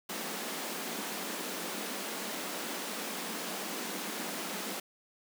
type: high-pass noise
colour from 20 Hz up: pink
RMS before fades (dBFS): -38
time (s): 0.09-4.8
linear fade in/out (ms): 5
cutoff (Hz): 180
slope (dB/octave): 96
effects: none